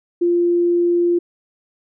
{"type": "tone", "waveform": "sine", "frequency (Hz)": 347.2, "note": "F4", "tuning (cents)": -10, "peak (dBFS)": -13, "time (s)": [0.21, 1.19], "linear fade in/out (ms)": 10, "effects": []}